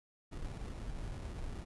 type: noise with sample-and-hold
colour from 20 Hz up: brown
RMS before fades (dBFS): -42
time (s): 0.31-1.65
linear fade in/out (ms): 20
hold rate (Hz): 1575
effects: resampled to 24000 Hz